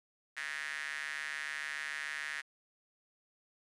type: tone with high-pass filter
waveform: square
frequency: 73.42 Hz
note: D2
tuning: in tune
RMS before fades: -40 dBFS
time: 0.36-2.42 s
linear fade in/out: 20 ms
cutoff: 1800 Hz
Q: 5.6
effects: resampled to 24000 Hz + 10-bit